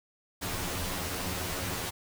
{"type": "noise with comb filter", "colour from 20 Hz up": "pink", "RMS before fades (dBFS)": -34, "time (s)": [0.41, 1.91], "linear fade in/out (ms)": 20, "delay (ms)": 11, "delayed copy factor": 0.9, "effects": []}